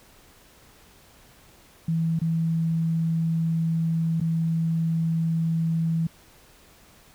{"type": "tone with dropouts", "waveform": "sine", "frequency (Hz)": 163.7, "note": "E3", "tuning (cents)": -12, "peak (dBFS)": -21, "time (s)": [1.88, 6.07], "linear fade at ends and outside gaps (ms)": 5, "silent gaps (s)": [[2.191, 2.215], [4.202, 4.212]], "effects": ["pink hiss -54 dBFS RMS until 7.14 s"]}